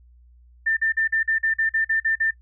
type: tone bursts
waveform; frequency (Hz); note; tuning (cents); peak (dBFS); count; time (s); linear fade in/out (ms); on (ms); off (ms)
sine; 1790; A6; +29; -18; 11; 0.66-2.31; 10; 110; 44
effects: noise-tail reverb RT60 0.1 s tail -22 dB re dry + added 60 Hz sine -49 dBFS peak until 2.41 s